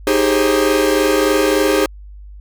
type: chord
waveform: 45% pulse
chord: Ab major seventh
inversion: second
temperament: equal with one note detuned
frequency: 311.1 / 392 / 415.3 / 533.9 Hz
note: Eb4 / G4 / Ab4 / C5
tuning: 0 / 0 / 0 / +35 cents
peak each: -18 dBFS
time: 0.07-1.86 s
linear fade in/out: 2 ms
effects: added 50 Hz sine -33 dBFS peak until 2.4 s

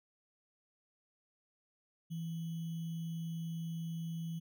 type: tone with sample-and-hold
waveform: sine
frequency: 164.81 Hz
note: E3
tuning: in tune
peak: -37 dBFS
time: 2.1-4.4 s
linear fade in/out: 20 ms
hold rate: 3150 Hz
effects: none

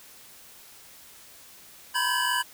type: tone cluster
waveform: square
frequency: 968 / 1013 / 1565 / 1688 / 2965 Hz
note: B5 / B5 / G6 / G#6 / F#7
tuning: -35 / +44 / -3 / +28 / +3 cents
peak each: -31 dBFS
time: 1.94-2.43 s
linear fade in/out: 20 ms
effects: white hiss -50 dBFS RMS until 2.53 s

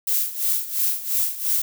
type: noise with tremolo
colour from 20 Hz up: violet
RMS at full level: -20 dBFS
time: 0.07-1.62 s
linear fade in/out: 5 ms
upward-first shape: sine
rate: 2.9 Hz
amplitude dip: 80%
effects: none

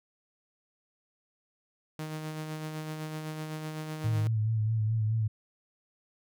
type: tone with tremolo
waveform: sawtooth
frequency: 155.56 Hz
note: D#3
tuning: in tune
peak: -30 dBFS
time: 1.99-4.27 s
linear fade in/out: 0 ms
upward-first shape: sine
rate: 7.9 Hz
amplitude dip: 35%
type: tone with vibrato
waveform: sine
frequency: 110 Hz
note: A2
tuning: in tune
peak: -25 dBFS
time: 4.04-5.28 s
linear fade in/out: 10 ms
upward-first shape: sine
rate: 4.7 Hz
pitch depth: 45 cents each way
effects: none

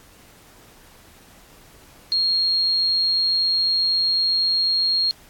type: tone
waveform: sine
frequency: 4258 Hz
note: C8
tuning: 30 cents sharp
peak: -17 dBFS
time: 2.12-5.11 s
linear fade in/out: 0 ms
effects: pink hiss -50 dBFS RMS until 5.29 s + AAC 64 kbps

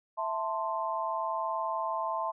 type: chord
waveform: sine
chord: A minor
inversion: second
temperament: equal with one note detuned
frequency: 659.3 / 885.6 / 1046.5 Hz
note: E5 / A5 / C6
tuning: 0 / +11 / 0 cents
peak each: -35 / -34 / -33 dBFS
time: 0.17-2.32 s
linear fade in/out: 20 ms
effects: none

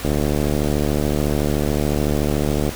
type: click train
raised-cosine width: 2 ms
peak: -7 dBFS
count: 196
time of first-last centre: 0.05-2.692 s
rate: 73.8 Hz
effects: added 60 Hz sine -37 dBFS peak until 2.75 s + pink hiss -32 dBFS RMS until 2.75 s

